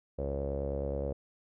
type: tone with low-pass filter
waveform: sawtooth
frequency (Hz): 69.6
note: C#2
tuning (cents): +8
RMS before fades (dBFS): -34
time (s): 0.18-1.13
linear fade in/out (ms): 10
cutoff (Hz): 530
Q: 8.6
effects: none